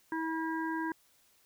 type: harmonic tone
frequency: 323 Hz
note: E4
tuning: 35 cents flat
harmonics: 1 / 3 / 5 / 6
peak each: -34 / -37 / -39 / -50 dBFS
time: 0.12-0.92 s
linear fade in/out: 2 ms
effects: white hiss -67 dBFS RMS until 1.45 s